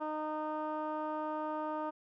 15% pulse tone with low-pass filter, 307.4 Hz, D#4, 21 cents flat, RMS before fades -37 dBFS, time 0-1.91 s, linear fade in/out 20 ms, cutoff 1100 Hz, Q 1.8, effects none

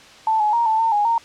sine tone with pitch steps, 882 / 845 / 936 / 880 / 905 / 828 / 923 Hz, A5 / G#5 / A#5 / A5 / A5 / G#5 / A#5, +4 / +30 / +7 / 0 / +48 / -5 / -17 cents, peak -15 dBFS, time 0.27-1.18 s, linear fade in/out 2 ms, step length 130 ms, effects white hiss -44 dBFS RMS until 1.24 s + low-pass 5000 Hz 12 dB/octave

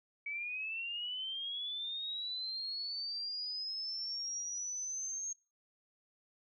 sine linear sweep, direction up, 2265 to 6490 Hz, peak -37 dBFS, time 0.26-5.33 s, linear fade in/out 5 ms, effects noise-tail reverb RT60 0.3 s tail -23 dB re dry

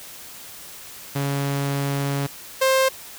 sawtooth tone pair in turn, 140 / 528.6 Hz, C#3 / C5, +18 / +18 cents, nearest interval octave + major seventh, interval 2300 cents, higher second, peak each -18 / -12 dBFS, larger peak second, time 1.15-2.27 / 2.61-2.89 s, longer first, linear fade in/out 10 ms, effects white hiss -40 dBFS RMS until 3.18 s

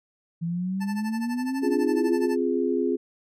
sine exponential sweep, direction up, 164.81 to 360.5 Hz, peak -25 dBFS, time 0.41-2.27 s, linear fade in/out 20 ms
25% pulse tone with tremolo, 880 Hz, A5, in tune, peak -29 dBFS, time 0.8-2.37 s, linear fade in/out 20 ms, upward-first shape sine, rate 12 Hz, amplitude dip 90%
sine chord, F minor, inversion second, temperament equal, 261.6 / 349.2 / 415.3 Hz, C4 / F4 / Ab4, 0 / 0 / 0 cents, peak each -26 dBFS, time 1.62-2.97 s, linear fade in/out 20 ms
effects resampled to 32000 Hz

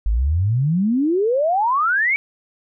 sine exponential sweep, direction up, 48.71 to 2300 Hz, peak -15 dBFS, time 0.06-2.16 s, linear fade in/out 0 ms, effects none

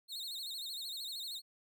40% pulse tone with vibrato, 3985 Hz, B7, 15 cents sharp, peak -39 dBFS, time 0.08-1.42 s, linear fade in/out 50 ms, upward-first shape sine, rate 13 Hz, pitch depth 160 cents each way, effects none

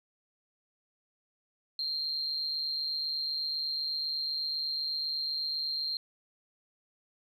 sine tone with amplitude modulation, 4186 Hz, C8, in tune, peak -27 dBFS, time 1.79-5.97 s, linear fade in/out 2 ms, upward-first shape sine, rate 148 Hz, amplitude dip 65%, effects tanh soft clip ceiling -23 dBFS

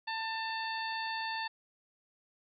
harmonic tone, 893 Hz, A5, 25 cents sharp, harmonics 1 / 2 / 3 / 4 / 5, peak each -37 / -39 / -44 / -46 / -43 dBFS, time 0.07-1.48 s, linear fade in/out 10 ms, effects none

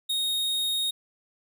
45% pulse tone, 3729 Hz, A#7, in tune, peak -25 dBFS, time 0.09-0.91 s, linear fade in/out 10 ms, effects none

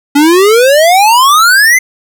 square exponential sweep, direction up, 279.5 to 2093 Hz, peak -4 dBFS, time 0.15-1.79 s, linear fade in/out 10 ms, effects none

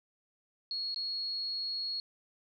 sine tone with dropouts, 4321 Hz, C#8, 45 cents flat, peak -33 dBFS, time 0.71-2 s, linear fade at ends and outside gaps 1 ms, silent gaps 0.945-0.96 s, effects none

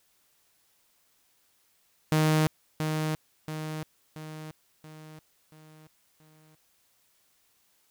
sawtooth tone with echo, 155.56 Hz, D#3, in tune, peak -17 dBFS, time 2.12-2.47 s, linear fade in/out 0 ms, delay 680 ms, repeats 6, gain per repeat -6 dB, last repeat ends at 6.55 s, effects white hiss -68 dBFS RMS until 7.9 s

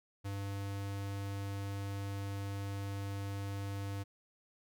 square tone, 99.4 Hz, G2, 25 cents sharp, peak -38 dBFS, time 0.24-4.04 s, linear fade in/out 20 ms, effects none

